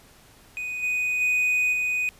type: tone with level steps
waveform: triangle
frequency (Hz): 2489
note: D#7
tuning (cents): 0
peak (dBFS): -27 / -21 / -18 / -21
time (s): 0.57-2.09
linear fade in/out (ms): 0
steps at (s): 0.82 / 1.2 / 1.72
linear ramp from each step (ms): 20
effects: pink hiss -53 dBFS RMS until 2.19 s + resampled to 32000 Hz